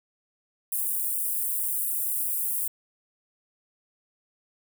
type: high-pass noise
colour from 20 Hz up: white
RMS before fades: -28 dBFS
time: 0.72-2.68 s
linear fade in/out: 5 ms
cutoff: 8800 Hz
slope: 48 dB/octave
effects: none